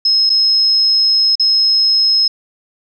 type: tone with dropouts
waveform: sine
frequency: 5160 Hz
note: E8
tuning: 38 cents flat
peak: -9 dBFS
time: 0.05-2.28 s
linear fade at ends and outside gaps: 5 ms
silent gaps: 0.295-0.3 / 1.355-1.396 s
effects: none